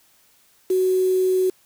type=tone with quantisation; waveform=sine; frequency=372.2 Hz; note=F#4; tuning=10 cents sharp; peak=-16 dBFS; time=0.7-1.5 s; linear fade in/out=5 ms; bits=6; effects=white hiss -58 dBFS RMS until 1.65 s